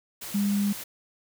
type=tone in noise; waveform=sine; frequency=202.3 Hz; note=G#3; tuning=45 cents flat; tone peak=-22 dBFS; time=0.34-0.73 s; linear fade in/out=10 ms; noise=white; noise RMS=-38 dBFS; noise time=0.21-0.84 s; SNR=+13 dB; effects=none